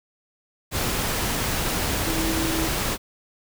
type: tone in noise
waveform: sine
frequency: 324 Hz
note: E4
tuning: 30 cents flat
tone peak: -26 dBFS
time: 2.04-2.71 s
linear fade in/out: 50 ms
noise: pink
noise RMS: -25 dBFS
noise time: 0.71-2.98 s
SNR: -4 dB
effects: none